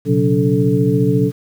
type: tone cluster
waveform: sine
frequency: 122 / 136.4 / 183.5 / 285.9 / 437.3 Hz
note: B2 / C#3 / F#3 / D4 / A4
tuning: -21 / -28 / -14 / -46 / -11 cents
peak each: -18 dBFS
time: 0.05-1.32 s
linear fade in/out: 50 ms
effects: 7-bit